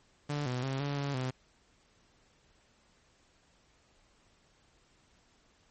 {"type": "tone with pitch steps", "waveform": "sawtooth", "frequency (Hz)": [146.2, 125.2, 134.1, 142.7, 141.1, 128.7], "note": ["D3", "B2", "C3", "D3", "C#3", "C3"], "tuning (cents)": [-7, 24, 43, -49, 31, -28], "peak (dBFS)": -28, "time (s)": [0.29, 1.31], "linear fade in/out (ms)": 10, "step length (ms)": 170, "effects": ["pink hiss -67 dBFS RMS until 5.7 s", "MP3 32 kbps"]}